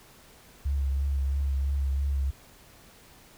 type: tone with vibrato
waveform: sine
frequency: 68.9 Hz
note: C#2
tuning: 10 cents flat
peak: -24 dBFS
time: 0.65-2.31 s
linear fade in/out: 10 ms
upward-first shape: triangle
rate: 3 Hz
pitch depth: 34 cents each way
effects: pink hiss -54 dBFS RMS until 3.37 s